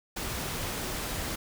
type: noise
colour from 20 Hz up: pink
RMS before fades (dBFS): -34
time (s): 0.16-1.36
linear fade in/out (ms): 10
effects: none